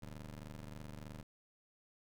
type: ring-modulated tone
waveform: 20% pulse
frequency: 75.5 Hz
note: D2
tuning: 48 cents sharp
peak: -39 dBFS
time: 0.02-1.23 s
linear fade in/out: 5 ms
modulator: 49.4 Hz
effects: none